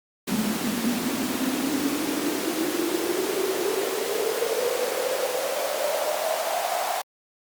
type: noise with high-pass filter sweep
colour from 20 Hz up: pink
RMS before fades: -26 dBFS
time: 0.27-7.02 s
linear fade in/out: 10 ms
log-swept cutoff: 210 to 730 Hz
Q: 8.2
effects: Opus 48 kbps